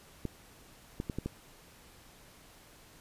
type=clicks; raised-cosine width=3 ms; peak=-21 dBFS; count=5; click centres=0.253 / 1.001 / 1.098 / 1.186 / 1.26 s; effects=pink hiss -57 dBFS RMS until 3 s + resampled to 32000 Hz

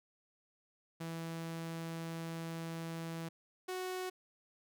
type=tone pair in turn; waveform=sawtooth; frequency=164.81 / 369.2 Hz; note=E3 / F#4; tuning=0 / -4 cents; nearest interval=octave + major second; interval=1396 cents; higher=second; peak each=-36 / -34 dBFS; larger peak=second; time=1-3.29 / 3.68-4.1 s; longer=first; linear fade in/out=10 ms; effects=none

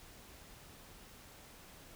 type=silence; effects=pink hiss -56 dBFS RMS until 1.95 s

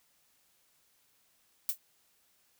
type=noise with exponential decay; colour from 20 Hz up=violet; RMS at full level=-25 dBFS; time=1.69-1.78 s; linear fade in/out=2 ms; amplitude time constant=18 ms; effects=white hiss -70 dBFS RMS until 2.59 s

